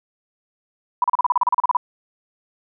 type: tone bursts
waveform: sine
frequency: 987.8 Hz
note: B5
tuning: in tune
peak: -13 dBFS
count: 14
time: 1.02-1.769 s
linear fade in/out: 2 ms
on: 21 ms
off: 35 ms
effects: none